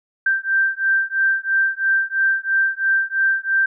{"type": "beating tone pair", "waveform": "sine", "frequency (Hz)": [1568, 1571], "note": ["G6", "G6"], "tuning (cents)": [0, 3], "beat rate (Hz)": 3, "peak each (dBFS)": [-19, -19], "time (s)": [0.26, 3.66], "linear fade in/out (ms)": 5, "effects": []}